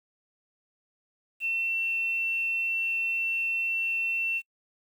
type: tone with quantisation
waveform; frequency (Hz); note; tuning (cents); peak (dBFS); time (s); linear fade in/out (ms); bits
sine; 2699; E7; +40; -26; 1.4-4.42; 50; 9
effects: noise-tail reverb RT60 0.1 s tail -26 dB re dry